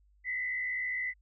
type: tone with frequency modulation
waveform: sine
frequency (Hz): 2007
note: B6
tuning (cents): +27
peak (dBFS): -31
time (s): 0.24-1.14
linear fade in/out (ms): 50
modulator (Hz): 67.4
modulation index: 0.85
effects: added 50 Hz sine -62 dBFS peak until 1.21 s